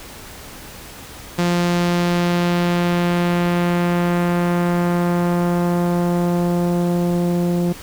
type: tone with low-pass filter sweep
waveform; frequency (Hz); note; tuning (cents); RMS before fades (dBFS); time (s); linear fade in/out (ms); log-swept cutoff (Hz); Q
sawtooth; 174.61; F3; 0; -18; 1.38-7.73; 10; 6900 to 470; 0.86
effects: pink hiss -37 dBFS RMS until 7.82 s